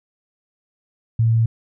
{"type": "tone", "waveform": "sine", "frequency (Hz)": 113.7, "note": "A#2", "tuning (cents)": -43, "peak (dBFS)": -13, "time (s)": [1.19, 1.46], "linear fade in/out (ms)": 5, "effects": []}